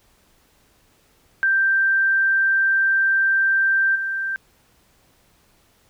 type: tone with level steps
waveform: sine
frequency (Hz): 1570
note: G6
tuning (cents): +2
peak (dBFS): -15 / -22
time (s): 1.43-4.36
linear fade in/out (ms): 0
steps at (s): 3.95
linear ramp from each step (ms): 10
effects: pink hiss -59 dBFS RMS until 5.89 s